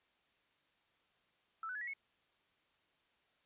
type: tone with pitch steps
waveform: sine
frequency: 1318.5 / 1497.2 / 1700 / 1930.4 / 2192 Hz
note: E6 / F#6 / G#6 / B6 / C#7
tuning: 0 / +20 / +40 / -40 / -20 cents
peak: -40 dBFS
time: 1.63-1.935 s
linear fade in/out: 2 ms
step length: 61 ms
effects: white hiss -75 dBFS RMS until 3.45 s + resampled to 8000 Hz